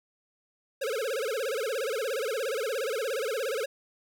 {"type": "tone with vibrato", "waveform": "square", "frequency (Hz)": 486.3, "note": "B4", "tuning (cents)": -27, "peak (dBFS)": -29, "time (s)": [0.81, 3.66], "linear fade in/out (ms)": 10, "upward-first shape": "sine", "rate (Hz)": 17, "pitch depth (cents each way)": 240, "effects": []}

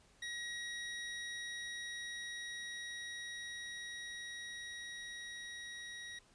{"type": "tone with level ramp", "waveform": "25% pulse", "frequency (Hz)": 1900, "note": "A#6", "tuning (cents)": 33, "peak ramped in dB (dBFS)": [-37, -42], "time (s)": [0.22, 6.19], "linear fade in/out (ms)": 5, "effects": ["pink hiss -67 dBFS RMS until 6.34 s", "resampled to 22050 Hz"]}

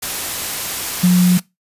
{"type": "tone in noise", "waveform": "sine", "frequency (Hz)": 180, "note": "F#3", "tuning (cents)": -47, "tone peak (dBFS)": -8, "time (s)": [1.03, 1.38], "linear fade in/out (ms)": 10, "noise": "white", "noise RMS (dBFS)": -23, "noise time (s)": [0.02, 1.4], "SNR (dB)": 12, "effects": ["noise-tail reverb RT60 0.2 s tail -21 dB re dry", "resampled to 32000 Hz"]}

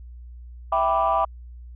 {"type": "chord", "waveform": "sine", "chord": "E minor seventh", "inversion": "none", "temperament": "equal", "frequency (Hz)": [659.3, 784, 987.8, 1174.7], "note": ["E5", "G5", "B5", "D6"], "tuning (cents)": [0, 0, 0, 0], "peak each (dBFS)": -23, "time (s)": [0.72, 1.25], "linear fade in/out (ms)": 5, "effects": ["tanh soft clip ceiling -11 dBFS", "added 60 Hz sine -38 dBFS peak until 1.75 s"]}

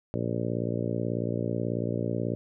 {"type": "harmonic tone", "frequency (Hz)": 58.27, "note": "A#1", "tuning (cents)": 0, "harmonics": [2, 3, 4, 5, 6, 7, 8, 9, 10], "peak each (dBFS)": [-32, -34, -35, -36, -37, -37, -38, -39, -39], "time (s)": [0.14, 2.35], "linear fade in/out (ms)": 0, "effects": []}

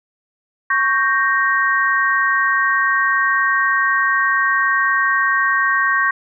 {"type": "chord", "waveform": "sine", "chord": "G diminished", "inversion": "second", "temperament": "equal", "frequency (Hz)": [1108.7, 1568, 1864.7], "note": ["Db6", "G6", "Bb6"], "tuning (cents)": [0, 0, 0], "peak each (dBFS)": -18, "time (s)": [0.7, 6.11], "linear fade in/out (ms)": 5, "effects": []}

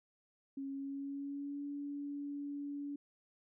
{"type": "tone with pitch glide", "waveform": "sine", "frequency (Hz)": [273.8, 285.9], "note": ["C#4", "D4"], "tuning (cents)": [-21, -46], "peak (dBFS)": -39, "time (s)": [0.57, 2.96], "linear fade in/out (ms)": 5, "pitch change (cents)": 75, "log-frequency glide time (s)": [0.7, 1.64], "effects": []}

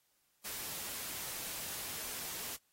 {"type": "noise", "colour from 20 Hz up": "white", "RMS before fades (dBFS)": -42, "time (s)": [0.44, 2.57], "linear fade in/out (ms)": 20, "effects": ["white hiss -75 dBFS RMS until 2.72 s", "AAC 48 kbps"]}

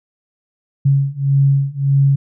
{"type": "beating tone pair", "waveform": "sine", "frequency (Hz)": [137.6, 139.3], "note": ["C#3", "C#3"], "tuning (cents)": [-12, 9], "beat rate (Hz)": 1.7, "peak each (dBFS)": [-15, -14], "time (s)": [0.85, 2.16], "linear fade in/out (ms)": 10, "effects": []}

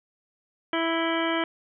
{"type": "harmonic tone with a mistuned harmonic", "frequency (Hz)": 329.6, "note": "E4", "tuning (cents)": 0, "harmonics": [1, 2, 3, 4, 5, 6, 7, 9, 10], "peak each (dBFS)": [-27, -30, -32, -33, -34, -35, -35, -37, -37], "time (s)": [0.73, 1.44], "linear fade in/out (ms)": 2, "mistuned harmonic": 10, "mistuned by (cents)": -55, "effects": []}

